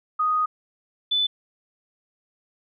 sine tone pair in turn, 1244.5 / 3498 Hz, D#6 / A7, 0 / -11 cents, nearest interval octave + tritone, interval 1789 cents, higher second, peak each -19 dBFS, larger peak neither, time 0.19-0.46 / 1.11-1.27 s, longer first, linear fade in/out 10 ms, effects none

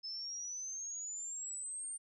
sine exponential sweep, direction up, 5200 to 8870 Hz, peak -40 dBFS, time 0.03-1.98 s, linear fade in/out 20 ms, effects none

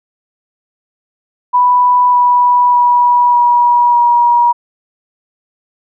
sine tone with pitch steps, 987.8 / 979.8 / 972 / 964.1 / 956.4 Hz, B5 / B5 / B5 / B5 / A#5, 0 / -14 / -28 / -42 / +44 cents, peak -6 dBFS, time 1.53-4.53 s, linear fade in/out 20 ms, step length 600 ms, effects none

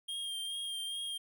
square tone with vibrato, 3212 Hz, G7, 41 cents sharp, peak -37 dBFS, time 0.08-1.18 s, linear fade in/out 10 ms, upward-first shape sine, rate 2.4 Hz, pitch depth 25 cents each way, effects none

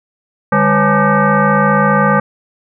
sine tone with frequency modulation, 496.1 Hz, B4, 8 cents sharp, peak -8 dBFS, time 0.52-2.2 s, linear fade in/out 5 ms, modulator 349 Hz, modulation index 3.1, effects none

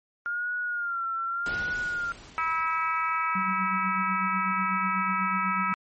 sine tone with vibrato, 1403 Hz, F6, 8 cents sharp, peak -27 dBFS, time 0.26-2.12 s, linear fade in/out 0 ms, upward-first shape sine, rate 0.84 Hz, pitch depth 70 cents each way
pink noise with exponential decay, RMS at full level -36 dBFS, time 1.46-4.09 s, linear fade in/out 1 ms, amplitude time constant 570 ms
harmonic tone, 324.2 Hz, E4, 29 cents flat, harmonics 3 / 4 / 5 / 6 / 7 / 8, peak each -32 / -26 / -38 / -38 / -33 / -40 dBFS, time 2.38-5.74 s, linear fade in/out 0 ms
sine tone with tremolo, 189.3 Hz, F#3, 40 cents sharp, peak -29 dBFS, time 3.35-5.73 s, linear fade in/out 5 ms, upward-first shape sine, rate 8.1 Hz, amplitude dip 65%
effects MP3 32 kbps

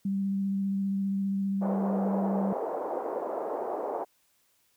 sine tone with vibrato, 196 Hz, G3, in tune, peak -26 dBFS, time 0.05-2.53 s, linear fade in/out 5 ms, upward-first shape square, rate 15 Hz, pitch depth 10 cents each way
pink band-pass noise, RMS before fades -33 dBFS, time 1.61-4.05 s, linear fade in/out 20 ms, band 410 to 820 Hz, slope 24 dB/octave
effects white hiss -69 dBFS RMS until 4.76 s

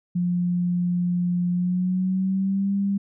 sine tone with pitch glide, 176.8 to 198.45 Hz, F3 to G3, +22 to +22 cents, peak -20 dBFS, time 0.15-2.98 s, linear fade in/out 10 ms, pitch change +200 cents, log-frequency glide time 1.51-2.73 s, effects none

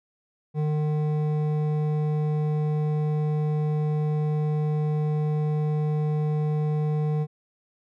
sine tone with hard clipping, 151.6 Hz, D#3, 45 cents flat, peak -24 dBFS, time 0.54-7.27 s, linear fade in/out 50 ms, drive 10 dB, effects none

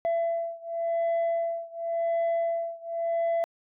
sine beating tone pair, 671 / 671.91 Hz, E5 / E5, +31 / +33 cents, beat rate 0.91 Hz, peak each -26 / -27 dBFS, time 0.05-3.44 s, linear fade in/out 0 ms, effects tanh soft clip ceiling -22 dBFS

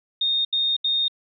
sine tone bursts, 3683 Hz, A#7, 22 cents flat, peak -19 dBFS, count 3, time 0.21-1.082 s, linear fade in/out 5 ms, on 240 ms, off 76 ms, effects none

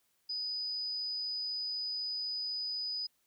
sine tone, 4978 Hz, D#8, in tune, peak -34 dBFS, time 0.29-3.07 s, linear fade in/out 10 ms, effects white hiss -75 dBFS RMS until 3.26 s

